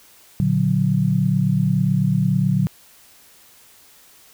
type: chord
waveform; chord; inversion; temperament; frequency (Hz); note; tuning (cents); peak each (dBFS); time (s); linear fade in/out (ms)
sine; Bb augmented; none; equal with one note detuned; 117.76 / 146.83 / 185; Bb2 / D3 / F#3; +18 / 0 / 0; -22 / -19 / -19; 0.4-2.67; 0
effects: white hiss -50 dBFS RMS until 4.33 s